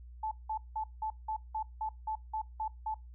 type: tone bursts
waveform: sine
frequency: 871 Hz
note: A5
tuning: 18 cents flat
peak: -32 dBFS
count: 11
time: 0.23-2.943 s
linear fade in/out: 5 ms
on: 83 ms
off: 180 ms
effects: noise-tail reverb RT60 0.2 s tail -21 dB re dry + added 60 Hz sine -47 dBFS peak until 3.14 s